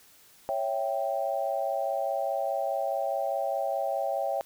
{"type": "chord", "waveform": "sine", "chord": "C# diminished", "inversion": "none", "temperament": "equal", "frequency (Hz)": [554.4, 659.3, 784], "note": ["C#5", "E5", "G5"], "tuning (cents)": [0, 0, 0], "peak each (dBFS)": -31, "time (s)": [0.49, 4.41], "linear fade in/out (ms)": 0, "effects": ["white hiss -57 dBFS RMS until 4.45 s"]}